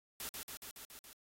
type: noise with echo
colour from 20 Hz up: white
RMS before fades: -43 dBFS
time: 0.2-0.29 s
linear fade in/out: 0 ms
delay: 140 ms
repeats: 6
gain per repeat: -2 dB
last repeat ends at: 1.13 s
effects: AAC 48 kbps